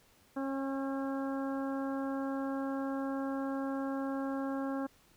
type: harmonic tone with a mistuned harmonic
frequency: 271.7 Hz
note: C#4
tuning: 35 cents flat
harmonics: 1 / 2 / 3 / 4 / 5 / 6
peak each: -34 / -40 / -44 / -46 / -48 / -50 dBFS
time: 0.36-4.87 s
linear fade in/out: 10 ms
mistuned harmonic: 6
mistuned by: -16 cents
effects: pink hiss -65 dBFS RMS until 5.16 s